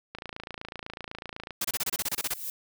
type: click train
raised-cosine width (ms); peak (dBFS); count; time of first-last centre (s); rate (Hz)
0.3; -21; 39; 0.15-1.507; 28
type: noise bursts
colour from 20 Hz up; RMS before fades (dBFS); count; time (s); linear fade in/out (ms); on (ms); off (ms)
white; -29; 12; 1.61-2.339; 5; 36; 27
type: noise with exponential growth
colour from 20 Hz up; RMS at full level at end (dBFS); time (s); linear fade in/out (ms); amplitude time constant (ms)
violet; -32; 1.99-2.5; 1; 110
effects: none